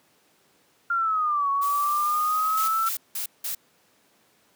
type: linear two-way sweep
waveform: sine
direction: down then up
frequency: 1400 to 1108.7 to 1341 Hz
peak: -21 dBFS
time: 0.9-2.89 s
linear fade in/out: 5 ms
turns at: 1.5 s
type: noise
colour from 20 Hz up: blue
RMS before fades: -36 dBFS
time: 1.61-2.96 s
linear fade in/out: 20 ms
type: noise bursts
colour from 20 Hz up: blue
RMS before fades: -30 dBFS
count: 4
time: 2.57-3.55 s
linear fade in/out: 5 ms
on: 110 ms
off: 180 ms
effects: pink hiss -62 dBFS RMS until 4.55 s + high-pass 200 Hz 12 dB/octave